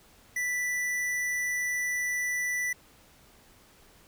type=tone with tanh clipping; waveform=sine; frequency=1975.5 Hz; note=B6; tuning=in tune; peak=-29 dBFS; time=0.36-2.73 s; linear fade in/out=5 ms; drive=18 dB; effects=pink hiss -58 dBFS RMS until 4.07 s